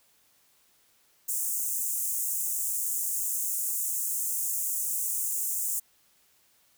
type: high-pass noise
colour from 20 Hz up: pink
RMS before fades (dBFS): -30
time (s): 1.28-5.8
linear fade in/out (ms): 10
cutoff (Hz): 6900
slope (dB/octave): 48
effects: white hiss -65 dBFS RMS until 6.77 s